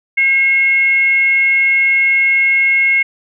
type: tone with frequency modulation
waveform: sine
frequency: 2164 Hz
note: C#7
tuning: 42 cents flat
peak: -9 dBFS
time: 0.17-3.03 s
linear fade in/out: 10 ms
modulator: 563 Hz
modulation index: 0.27
effects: none